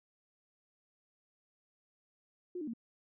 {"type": "tone with pitch steps", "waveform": "sine", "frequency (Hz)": [357.8, 302.5, 230.9], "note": ["F4", "D#4", "A#3"], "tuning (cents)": [42, -49, -16], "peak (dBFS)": -37, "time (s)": [2.55, 2.736], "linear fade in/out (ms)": 5, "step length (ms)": 62, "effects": []}